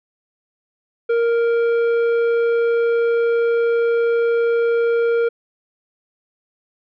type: tone with tanh clipping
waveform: sine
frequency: 466.2 Hz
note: A#4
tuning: in tune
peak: -16 dBFS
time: 1.09-5.29 s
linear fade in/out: 10 ms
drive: 9 dB
effects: none